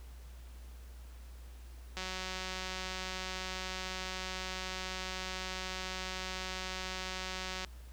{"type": "click train", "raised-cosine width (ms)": 0.2, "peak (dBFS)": -22, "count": 1057, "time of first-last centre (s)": [1.97, 7.647], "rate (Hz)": 186, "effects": ["added 60 Hz sine -47 dBFS peak until 7.92 s", "pink hiss -61 dBFS RMS until 7.92 s"]}